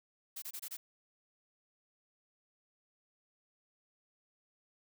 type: noise bursts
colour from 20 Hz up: blue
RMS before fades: -43 dBFS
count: 5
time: 0.36-0.77 s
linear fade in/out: 10 ms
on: 62 ms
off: 25 ms
effects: none